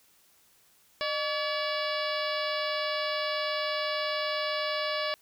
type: harmonic tone with a mistuned harmonic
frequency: 571 Hz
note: D5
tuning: 49 cents flat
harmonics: 1 / 2 / 3 / 4 / 5 / 6 / 7 / 8 / 9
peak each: -32 / -35 / -37 / -38 / -39 / -40 / -40 / -41 / -42 dBFS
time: 1.01-5.14 s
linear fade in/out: 0 ms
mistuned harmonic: 1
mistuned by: +110 cents
effects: white hiss -63 dBFS RMS until 5.21 s